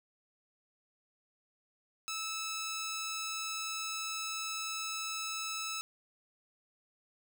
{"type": "tone", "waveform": "10% pulse", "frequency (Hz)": 1307, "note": "E6", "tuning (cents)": -15, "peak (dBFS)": -28, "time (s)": [2.08, 5.81], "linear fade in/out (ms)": 0, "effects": []}